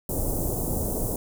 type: band-stop noise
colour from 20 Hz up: pink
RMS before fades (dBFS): -27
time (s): 0.09-1.16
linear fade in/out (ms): 2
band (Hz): 700 to 8500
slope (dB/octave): 24
effects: none